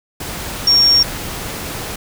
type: tone in noise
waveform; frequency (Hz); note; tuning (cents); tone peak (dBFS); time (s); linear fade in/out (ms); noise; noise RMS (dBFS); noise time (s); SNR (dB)
sine; 5540; F8; -15; -8; 0.67-1.03; 5; pink; -26; 0.2-1.96; +15
effects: none